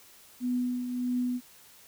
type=tone with tremolo; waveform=sine; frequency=247.8 Hz; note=B3; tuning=6 cents sharp; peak=-25 dBFS; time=0.4-1.41 s; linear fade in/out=50 ms; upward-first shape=triangle; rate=1.6 Hz; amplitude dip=55%; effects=white hiss -55 dBFS RMS until 1.87 s